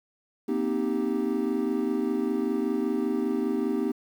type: chord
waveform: triangle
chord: C minor seventh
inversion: third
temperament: equal with one note detuned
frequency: 236.5 / 261.6 / 311.1 / 392 Hz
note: Bb3 / C4 / Eb4 / G4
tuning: +25 / 0 / 0 / 0 cents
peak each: -28 dBFS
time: 0.48-3.92 s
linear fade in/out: 10 ms
effects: 9-bit